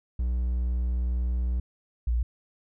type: tone pair in turn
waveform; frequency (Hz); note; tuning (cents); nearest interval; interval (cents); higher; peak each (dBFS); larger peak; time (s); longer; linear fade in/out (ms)
triangle / sine; 61 / 59.02; B1 / A#1; -21 / +22; minor second; 57; first; -22; neither; 0.19-1.6 / 2.07-2.23; first; 5
effects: none